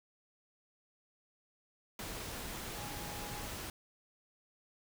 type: tone in noise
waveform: sine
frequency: 827 Hz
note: G#5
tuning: 8 cents flat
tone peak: -49 dBFS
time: 2.77-3.46 s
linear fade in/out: 2 ms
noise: pink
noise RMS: -43 dBFS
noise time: 1.99-3.7 s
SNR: -9 dB
effects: none